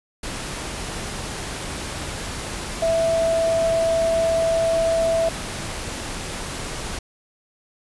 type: tone in noise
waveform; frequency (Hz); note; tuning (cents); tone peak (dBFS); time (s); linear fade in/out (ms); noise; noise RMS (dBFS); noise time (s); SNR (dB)
sine; 659.3; E5; 0; -17; 2.82-5.29; 5; pink; -30; 0.23-6.99; +10
effects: resampled to 24000 Hz